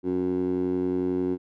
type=tone with band-pass filter; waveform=15% pulse; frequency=91.2 Hz; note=F#2; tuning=24 cents flat; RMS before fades=-26 dBFS; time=0.03-1.38 s; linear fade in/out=50 ms; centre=330 Hz; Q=4.1; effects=none